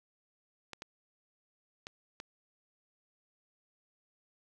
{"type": "clicks", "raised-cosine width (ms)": 0.2, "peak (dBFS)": -25, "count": 4, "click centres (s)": [0.733, 0.821, 1.869, 2.201], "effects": []}